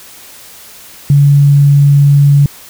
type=tone; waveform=sine; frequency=142.4 Hz; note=C#3; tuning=47 cents sharp; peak=-3 dBFS; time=1.1-2.46 s; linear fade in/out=2 ms; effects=white hiss -35 dBFS RMS until 2.69 s